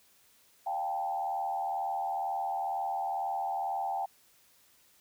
sine tone with frequency modulation, 784 Hz, G5, in tune, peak -30 dBFS, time 0.66-4.06 s, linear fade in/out 10 ms, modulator 82.1 Hz, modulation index 1, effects white hiss -64 dBFS RMS until 5 s

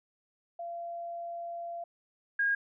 sine tone pair in turn, 685 / 1629.2 Hz, F5 / G#6, -34 / -34 cents, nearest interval octave + minor third, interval 1500 cents, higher second, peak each -36 / -25 dBFS, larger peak second, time 0.59-1.84 / 2.39-2.55 s, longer first, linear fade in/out 5 ms, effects none

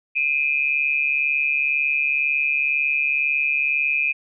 sine tone pair together, 2412 / 2554 Hz, D7 / D#7, +46 / +45 cents, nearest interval minor second, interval 99 cents, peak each -21 dBFS, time 0.15-4.13 s, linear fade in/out 20 ms, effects none

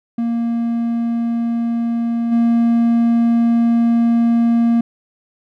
triangle tone with level steps, 233.1 Hz, A#3, in tune, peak -14 / -9 dBFS, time 0.18-4.81 s, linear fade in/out 5 ms, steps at 2.31 s, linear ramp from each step 20 ms, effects none

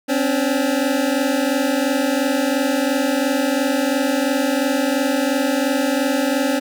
25% pulse tone pair together, 261.6 / 284.5 Hz, C4 / C#4, 0 / +45 cents, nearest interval minor second, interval 145 cents, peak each -16 dBFS, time 0.08-6.6 s, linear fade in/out 20 ms, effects none

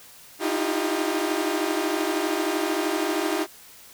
sawtooth tone cluster, 308.3 / 321.2 / 351.5 / 397.8 Hz, D#4 / E4 / F4 / G4, -16 / -45 / +11 / +25 cents, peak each -25 dBFS, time 0.39-3.47 s, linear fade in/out 50 ms, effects white hiss -48 dBFS RMS until 3.93 s

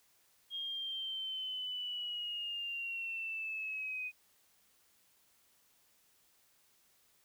sine linear sweep, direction down, 3250 to 2489 Hz, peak -37 dBFS, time 0.5-4.12 s, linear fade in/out 50 ms, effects white hiss -70 dBFS RMS until 7.24 s

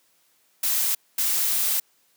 blue noise bursts at uneven times, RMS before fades -23 dBFS, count 2, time 0.63-0.95 / 1.18-1.8 s, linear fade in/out 5 ms, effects white hiss -64 dBFS RMS until 2.16 s + high-pass 150 Hz 12 dB/octave

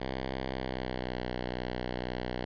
5% pulse tone with pitch glide, 65.2 to 62 Hz, C2 to B1, -5 to +7 cents, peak -22 dBFS, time 0-2.45 s, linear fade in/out 5 ms, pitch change -88 cents, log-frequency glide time 0.47-1.2 s, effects resampled to 11025 Hz

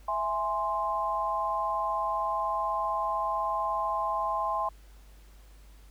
sine chord, E augmented, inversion none, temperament equal, 659.3 / 830.6 / 1046.5 Hz, E5 / G#5 / B#5, 0 / 0 / 0 cents, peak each -34 / -32 / -29 dBFS, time 0.08-4.69 s, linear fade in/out 5 ms, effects added 50 Hz sine -50 dBFS peak until 5.9 s + pink hiss -61 dBFS RMS until 5.9 s

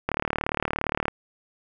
click train, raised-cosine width 0.5 ms, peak -9 dBFS, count 38, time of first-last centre 0.09-1.082 s, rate 37.3 Hz, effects none

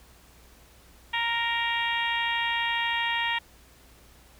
harmonic tone, 466.2 Hz, A#4, in tune, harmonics 2 / 3 / 4 / 5 / 6 / 7 / 8, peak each -30 / -41 / -29 / -33 / -33 / -34 / -40 dBFS, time 1.13-3.39 s, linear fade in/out 10 ms, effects added 60 Hz sine -56 dBFS peak until 4.39 s + pink hiss -56 dBFS RMS until 4.39 s

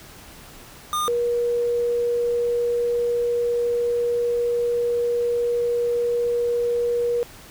square / sine tone pair in turn, 1215 / 477.6 Hz, D#6 / A#4, -42 / +42 cents, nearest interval octave + major third, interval 1616 cents, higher first, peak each -22 / -19 dBFS, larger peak second, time 0.93-1.08 / 1.08-7.23 s, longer second, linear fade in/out 0 ms, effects pink hiss -44 dBFS RMS until 7.5 s

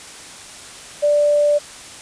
sine tone, 587.3 Hz, D5, in tune, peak -12 dBFS, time 1.02-1.59 s, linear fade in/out 20 ms, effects white hiss -37 dBFS RMS until 2.01 s + resampled to 22050 Hz

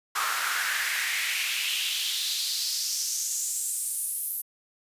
pink noise with high-pass filter sweep, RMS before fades -29 dBFS, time 0.15-4.42 s, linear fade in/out 10 ms, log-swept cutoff 1200 to 12000 Hz, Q 3.3, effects resampled to 32000 Hz

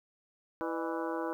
harmonic tone with a mistuned harmonic, 164.81 Hz, E3, in tune, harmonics 2 / 3 / 4 / 5 / 6 / 7 / 8 / 9, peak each -36 / -38 / -41 / -43 / -41 / -45 / -47 / -45 dBFS, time 0.61-1.33 s, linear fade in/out 0 ms, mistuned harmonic 4, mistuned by -130 cents, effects 11-bit

